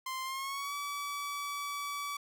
sawtooth tone with pitch glide, 1045 to 1146.2 Hz, C6 to D6, -2 to -42 cents, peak -32 dBFS, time 0.06-2.17 s, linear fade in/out 5 ms, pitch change +160 cents, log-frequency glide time 0.23-0.74 s, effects none

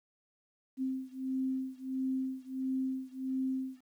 sine beating tone pair, 261.6 / 263.1 Hz, C4 / C4, 0 / +10 cents, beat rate 1.5 Hz, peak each -35 / -36 dBFS, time 0.77-3.81 s, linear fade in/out 50 ms, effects 11-bit

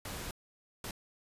pink noise bursts at uneven times, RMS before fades -41 dBFS, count 2, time 0.05-0.31 / 0.84-0.91 s, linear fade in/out 2 ms, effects resampled to 32000 Hz

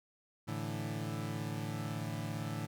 30% pulse chord, A suspended fourth, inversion none, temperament equal, 110 / 146.83 / 164.81 Hz, A2 / D3 / E3, 0 / 0 / 0 cents, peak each -37 / -39 / -40 dBFS, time 0.47-2.67 s, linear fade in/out 20 ms, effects none

